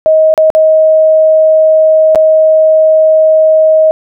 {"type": "tone with dropouts", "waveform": "sine", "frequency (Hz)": 630, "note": "D#5", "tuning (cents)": 21, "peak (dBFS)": -3, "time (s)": [0.06, 3.91], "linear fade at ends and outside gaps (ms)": 0, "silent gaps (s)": [[0.34, 0.377], [0.502, 0.55], [2.149, 2.157]], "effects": []}